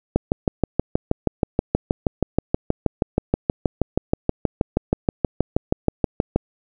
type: click train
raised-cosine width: 2 ms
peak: -3 dBFS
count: 40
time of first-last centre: 0.16-6.36 s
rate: 6.29 Hz
effects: none